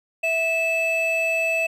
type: tone pair together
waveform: triangle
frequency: 655 / 2620 Hz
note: E5 / E7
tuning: -11 / -11 cents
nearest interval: 2 octaves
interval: 2400 cents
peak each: -22 / -19 dBFS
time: 0.23-1.67 s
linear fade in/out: 10 ms
effects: tanh soft clip ceiling -11 dBFS